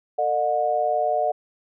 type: tone cluster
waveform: sine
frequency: 450.2 / 605 / 724 Hz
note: A4 / D#5 / F#5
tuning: +40 / -49 / -38 cents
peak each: -29 / -23 / -22 dBFS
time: 0.18-1.32 s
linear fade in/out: 10 ms
effects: none